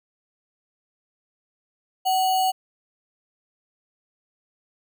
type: tone with sample-and-hold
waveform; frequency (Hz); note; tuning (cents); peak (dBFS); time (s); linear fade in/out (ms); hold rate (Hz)
sine; 752; F#5; +28; -18; 2.05-2.52; 20; 3675
effects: none